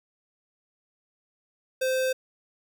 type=tone; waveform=square; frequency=519 Hz; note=C5; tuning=14 cents flat; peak=-24 dBFS; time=1.81-2.13 s; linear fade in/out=10 ms; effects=none